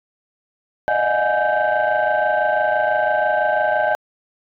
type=tone cluster; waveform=sine; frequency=604 / 630 / 719 / 833 / 1556 Hz; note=D5 / D#5 / F#5 / G#5 / G6; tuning=+48 / +21 / -50 / +5 / -13 cents; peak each=-21 dBFS; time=0.88-3.95 s; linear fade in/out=0 ms; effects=tanh soft clip ceiling -9 dBFS